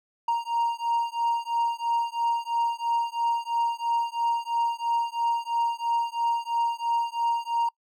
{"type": "beating tone pair", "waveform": "triangle", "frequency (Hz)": [932.3, 935.3], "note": ["A#5", "A#5"], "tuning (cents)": [0, 6], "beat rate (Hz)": 3, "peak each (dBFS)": -25, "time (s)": [0.28, 7.69], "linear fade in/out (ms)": 5, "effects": ["noise-tail reverb RT60 0.1 s tail -26 dB re dry"]}